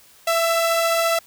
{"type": "tone pair together", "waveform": "sawtooth", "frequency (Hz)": [666.5, 1318.5], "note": ["E5", "E6"], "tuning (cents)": [19, 0], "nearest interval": "octave", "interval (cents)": 1181, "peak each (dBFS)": [-14, -23], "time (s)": [0.27, 1.19], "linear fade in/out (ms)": 5, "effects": ["white hiss -51 dBFS RMS until 1.26 s"]}